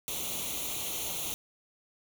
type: noise with comb filter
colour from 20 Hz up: white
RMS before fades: -35 dBFS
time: 0.08-1.34 s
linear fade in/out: 0 ms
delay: 0.3 ms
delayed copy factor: +0.8
effects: none